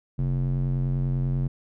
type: tone with band-pass filter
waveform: square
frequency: 45.13 Hz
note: F#1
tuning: 42 cents flat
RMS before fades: -25 dBFS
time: 0.18-1.48 s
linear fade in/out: 10 ms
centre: 140 Hz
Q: 2.1
effects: none